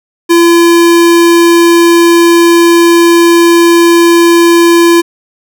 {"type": "tone", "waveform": "square", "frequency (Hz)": 340, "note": "F4", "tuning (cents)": -46, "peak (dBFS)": -3, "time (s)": [0.29, 5.02], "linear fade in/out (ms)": 20, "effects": []}